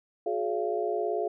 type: tone cluster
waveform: sine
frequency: 364.5 / 422.8 / 571 / 686 Hz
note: F#4 / G#4 / D5 / F5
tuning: -26 / +31 / -49 / -31 cents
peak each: -33 / -30 / -37 / -31 dBFS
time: 0.26-1.28 s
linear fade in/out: 5 ms
effects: none